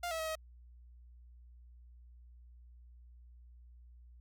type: tone with pitch steps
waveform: sawtooth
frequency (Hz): 700 / 649 / 638 / 634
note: F5 / E5 / D#5 / D#5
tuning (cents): +4 / -27 / +43 / +32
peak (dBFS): -32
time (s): 0.03-0.354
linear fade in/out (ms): 5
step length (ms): 81
effects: added 60 Hz sine -54 dBFS peak until 4.2 s